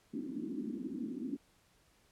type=band-pass noise; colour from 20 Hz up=pink; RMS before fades=-40 dBFS; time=0.13-1.37 s; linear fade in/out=10 ms; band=210 to 320 Hz; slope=48 dB/octave; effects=pink hiss -69 dBFS RMS until 2.11 s + low-pass 12000 Hz 12 dB/octave